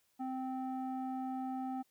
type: tone with low-pass filter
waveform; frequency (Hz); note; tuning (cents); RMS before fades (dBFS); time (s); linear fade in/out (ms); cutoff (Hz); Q
square; 260; C4; -11; -39; 0.19-1.83; 20; 860; 2.5
effects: white hiss -75 dBFS RMS until 1.9 s